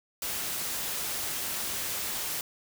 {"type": "noise", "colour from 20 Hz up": "white", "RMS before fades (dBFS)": -33, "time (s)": [0.22, 2.41], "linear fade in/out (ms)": 2, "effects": []}